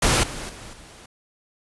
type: noise with level steps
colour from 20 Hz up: pink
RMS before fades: -18 / -33 / -40 / -45 dBFS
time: 0.02-1.06 s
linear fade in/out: 5 ms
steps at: 0.23 / 0.49 / 0.73 s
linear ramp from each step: 5 ms
effects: resampled to 24000 Hz